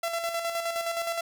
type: tone with tremolo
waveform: sawtooth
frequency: 674 Hz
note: E5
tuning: 38 cents sharp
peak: -23 dBFS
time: 0.03-1.21 s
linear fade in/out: 5 ms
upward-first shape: square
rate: 9.6 Hz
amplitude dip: 45%
effects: none